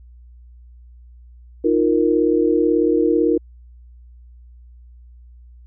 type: chord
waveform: sine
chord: Eb suspended second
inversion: none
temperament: equal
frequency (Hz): 311.1 / 349.2 / 466.2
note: Eb4 / F4 / Bb4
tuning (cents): 0 / 0 / 0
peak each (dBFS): -18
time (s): 1.64-3.38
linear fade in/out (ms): 10
effects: added 60 Hz sine -41 dBFS peak until 5.66 s